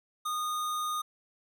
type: tone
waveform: square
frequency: 1230 Hz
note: D#6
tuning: 20 cents flat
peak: -31 dBFS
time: 0.25-1.02 s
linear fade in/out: 10 ms
effects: none